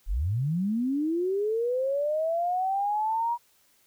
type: linear sweep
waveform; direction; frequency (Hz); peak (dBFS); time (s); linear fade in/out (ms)
sine; up; 31.96 to 960; -24; 0.06-3.38; 50
effects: white hiss -64 dBFS RMS until 3.86 s